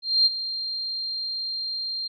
sine tone with ADSR envelope, 4186 Hz, C8, in tune, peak -14 dBFS, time 0.02-2.08 s, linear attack 240 ms, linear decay 25 ms, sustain -13 dB, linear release 13 ms, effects none

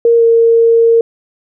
sine tone with pitch glide, 466.2 to 460 Hz, A#4 to A#4, 0 to -23 cents, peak -5 dBFS, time 0.05-1.01 s, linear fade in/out 2 ms, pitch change -23 cents, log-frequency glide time 0.17-0.23 s, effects none

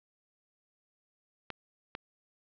clicks, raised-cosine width 0.3 ms, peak -21 dBFS, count 2, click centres 1.503 / 1.951 s, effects low-pass 5000 Hz 12 dB/octave

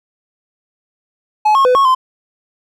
triangle tone with pitch steps, 852 / 1086 / 502 / 1098 / 1034 Hz, G#5 / C#6 / B4 / C#6 / C6, +44 / -36 / +28 / -17 / -21 cents, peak -6 dBFS, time 1.45-1.95 s, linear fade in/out 10 ms, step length 100 ms, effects none

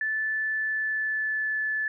sine tone with pitch glide, 1749 to 1735.9 Hz, A6 to A6, -11 to -24 cents, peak -25 dBFS, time 0.01-1.88 s, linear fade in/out 2 ms, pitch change -13 cents, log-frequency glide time 0.51-1.57 s, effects none

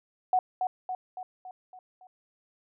sine tone with echo, 740 Hz, F#5, in tune, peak -20 dBFS, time 0.33-0.39 s, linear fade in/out 2 ms, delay 280 ms, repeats 6, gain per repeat -5 dB, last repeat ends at 2.07 s, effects none

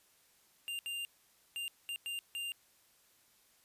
square tone bursts at uneven times, 2794 Hz, F7, in tune, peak -38 dBFS, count 6, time 0.68-0.79 / 0.86-1.05 / 1.56-1.68 / 1.89-1.96 / 2.06-2.19 / 2.35-2.52 s, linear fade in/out 0 ms, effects white hiss -68 dBFS RMS until 3.64 s + resampled to 32000 Hz

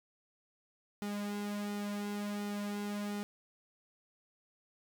sawtooth tone with flanger, 205.3 Hz, G#3, 20 cents flat, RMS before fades -38 dBFS, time 1.02-3.23 s, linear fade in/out 0 ms, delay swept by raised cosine 1.8 to 3.2 ms, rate 1.4 Hz, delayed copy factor -0.7, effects none

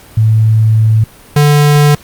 sine / square tone pair in turn, 110.1 / 146.97 Hz, A2 / D3, +2 / +2 cents, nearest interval perfect fourth, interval 500 cents, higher second, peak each -5 dBFS, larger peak neither, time 0.17-1.04 / 1.36-1.95 s, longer first, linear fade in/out 5 ms, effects pink hiss -38 dBFS RMS until 2.03 s + Opus 48 kbps

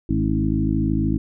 harmonic tone with a mistuned harmonic, 53.2 Hz, G#1, 42 cents sharp, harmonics 1 / 2 / 3 / 4 / 5 / 6, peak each -25 / -25 / -25 / -25 / -25 / -25 dBFS, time 0.09-1.18 s, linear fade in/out 5 ms, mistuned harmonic 5, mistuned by +31 cents, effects none

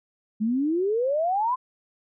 sine exponential sweep, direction up, 207.7 to 1046.5 Hz, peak -21 dBFS, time 0.4-1.56 s, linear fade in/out 20 ms, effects none

